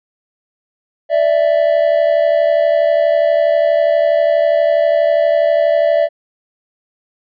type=tone pair together; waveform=triangle; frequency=587 / 659.3 Hz; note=D5 / E5; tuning=-1 / 0 cents; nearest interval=major second; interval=201 cents; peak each=-11 dBFS; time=1.09-6.09 s; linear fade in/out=50 ms; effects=resampled to 11025 Hz